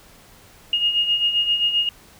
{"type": "beating tone pair", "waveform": "sine", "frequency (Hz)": [2848, 2855.6], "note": ["F7", "F7"], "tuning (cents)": [33, 38], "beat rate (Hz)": 7.6, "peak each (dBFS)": [-25, -18], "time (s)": [0.73, 1.89], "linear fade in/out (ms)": 2, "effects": ["pink hiss -49 dBFS RMS until 2.19 s"]}